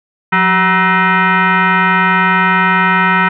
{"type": "tone with frequency modulation", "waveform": "sine", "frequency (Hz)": 179.9, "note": "F#3", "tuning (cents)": -48, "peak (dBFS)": -8, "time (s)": [0.32, 3.29], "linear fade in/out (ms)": 10, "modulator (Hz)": 565, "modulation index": 3.5, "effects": []}